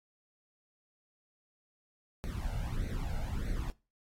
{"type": "noise with flanger", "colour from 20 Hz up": "brown", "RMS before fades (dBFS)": -35, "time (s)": [2.24, 3.7], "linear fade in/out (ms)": 0, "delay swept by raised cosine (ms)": [0.48, 1.43], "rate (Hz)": 1.6, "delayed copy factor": 0.85, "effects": ["noise-tail reverb RT60 0.3 s tail -21 dB re dry", "AAC 48 kbps"]}